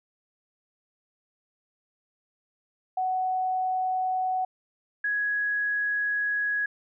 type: tone pair in turn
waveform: sine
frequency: 745 / 1668.8 Hz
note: F#5 / G#6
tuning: +12 / +8 cents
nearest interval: octave + major second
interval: 1396 cents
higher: second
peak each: -24 dBFS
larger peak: neither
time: 2.97-4.45 / 5.04-6.66 s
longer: second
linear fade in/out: 5 ms
effects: none